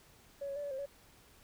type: tone with pitch steps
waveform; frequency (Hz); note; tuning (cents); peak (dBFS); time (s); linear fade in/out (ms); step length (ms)
sine; 562 / 554 / 581 / 571 / 531 / 563; C#5 / C#5 / D5 / D5 / C5 / C#5; +24 / -1 / -19 / -49 / +25 / +27; -36; 0.41-0.86; 10; 75
effects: tanh soft clip ceiling -32 dBFS + pink hiss -62 dBFS RMS until 1.43 s